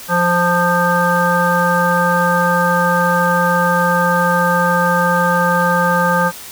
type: harmonic tone with a mistuned harmonic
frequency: 174.61 Hz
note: F3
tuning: in tune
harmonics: 1 / 3 / 5 / 7 / 9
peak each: -18 / -18 / -18 / -18 / -18 dBFS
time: 0.08-6.32 s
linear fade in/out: 50 ms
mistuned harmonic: 5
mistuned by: +27 cents
effects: white hiss -33 dBFS RMS until 6.51 s